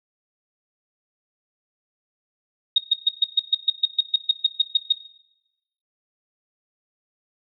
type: tone bursts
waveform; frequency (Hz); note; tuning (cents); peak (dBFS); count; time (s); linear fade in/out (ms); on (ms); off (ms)
sine; 3729; A#7; 0; -12; 15; 2.76-4.925; 5; 23; 130
effects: noise-tail reverb RT60 0.9 s tail -18 dB re dry